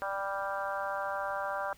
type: harmonic tone with a mistuned harmonic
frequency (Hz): 196.4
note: G3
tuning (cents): +4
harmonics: 3 / 4 / 5 / 6 / 7 / 8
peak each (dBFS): -37 / -38 / -39 / -40 / -40 / -41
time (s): 0.02-1.73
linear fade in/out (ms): 0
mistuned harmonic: 7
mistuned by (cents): +16
effects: pink hiss -59 dBFS RMS until 1.77 s